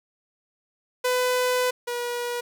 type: tone pair in turn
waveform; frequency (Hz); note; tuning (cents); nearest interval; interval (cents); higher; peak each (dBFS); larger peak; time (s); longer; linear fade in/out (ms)
sawtooth; 501 / 482.5; B4 / B4; +25 / -40; minor second; 65; first; -17 / -23; first; 1.04-1.71 / 1.87-2.41; first; 10
effects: none